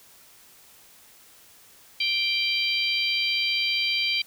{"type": "harmonic tone", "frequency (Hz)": 785, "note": "G5", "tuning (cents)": 2, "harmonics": [3, 4, 5, 6], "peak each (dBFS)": [-26, -27, -31, -29], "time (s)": [2, 4.22], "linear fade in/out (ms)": 5, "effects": ["white hiss -53 dBFS RMS until 4.26 s"]}